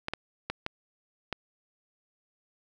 clicks, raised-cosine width 0.3 ms, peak -15 dBFS, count 5, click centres 0.084 / 0.136 / 0.5 / 0.664 / 1.327 s, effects none

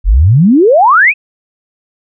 sine exponential sweep, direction up, 39.95 to 2637 Hz, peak -3 dBFS, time 0.04-1.14 s, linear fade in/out 50 ms, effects none

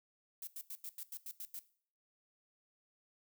violet noise bursts, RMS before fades -45 dBFS, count 9, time 0.42-1.592 s, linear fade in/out 2 ms, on 52 ms, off 88 ms, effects noise-tail reverb RT60 0.5 s tail -17 dB re dry

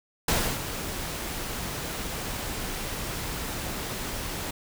pink noise with ADSR envelope, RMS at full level -23 dBFS, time 0.28-4.51 s, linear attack 4 ms, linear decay 300 ms, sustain -10 dB, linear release 7 ms, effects none

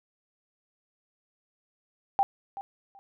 sine tone with echo, 790 Hz, G5, 13 cents sharp, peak -19 dBFS, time 2.19-2.23 s, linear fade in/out 0 ms, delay 380 ms, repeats 2, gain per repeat -15 dB, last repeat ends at 2.99 s, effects none

